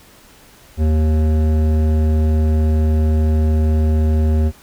sine tone with hard clipping, 77.78 Hz, D#2, in tune, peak -14 dBFS, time 0.77-4.52 s, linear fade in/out 50 ms, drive 13 dB, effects pink hiss -46 dBFS RMS until 4.62 s

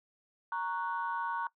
sine chord, F# major, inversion first, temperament equal, 932.3 / 1108.7 / 1480 Hz, A#5 / C#6 / F#6, 0 / 0 / 0 cents, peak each -34 / -37 / -38 dBFS, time 0.52-1.47 s, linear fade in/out 2 ms, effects noise-tail reverb RT60 0.1 s tail -20 dB re dry + tanh soft clip ceiling -23 dBFS

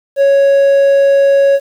triangle tone, 554.4 Hz, C#5, in tune, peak -4 dBFS, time 0.16-1.6 s, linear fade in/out 50 ms, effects 7-bit

